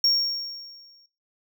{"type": "tone with exponential decay", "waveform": "triangle", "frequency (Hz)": 5540, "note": "F8", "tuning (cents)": -15, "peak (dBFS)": -15, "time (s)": [0.04, 1.06], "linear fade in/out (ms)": 2, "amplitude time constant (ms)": 220, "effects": ["noise-tail reverb RT60 0.3 s tail -18 dB re dry"]}